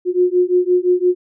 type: beating tone pair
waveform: sine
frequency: 357.3 / 363.1 Hz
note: F4 / F#4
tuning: +40 / -33 cents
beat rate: 5.8 Hz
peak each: -15 dBFS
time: 0.05-1.15 s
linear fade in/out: 50 ms
effects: none